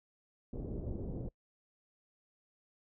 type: low-pass noise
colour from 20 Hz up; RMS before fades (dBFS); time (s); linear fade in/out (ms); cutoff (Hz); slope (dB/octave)
pink; -40; 0.53-1.29; 5; 480; 24
effects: noise-tail reverb RT60 0.1 s tail -25 dB re dry